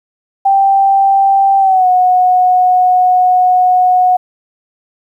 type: tone with pitch glide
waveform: sine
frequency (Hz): 784 to 731.5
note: G5 to F#5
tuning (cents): 0 to -20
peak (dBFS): -6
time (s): 0.45-4.17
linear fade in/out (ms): 10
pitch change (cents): -120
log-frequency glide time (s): 1.59-1.87
effects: 8-bit